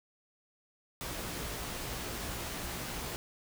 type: noise with comb filter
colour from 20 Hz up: pink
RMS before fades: -39 dBFS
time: 1.01-3.16 s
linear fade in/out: 0 ms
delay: 17 ms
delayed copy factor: +0.5
effects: none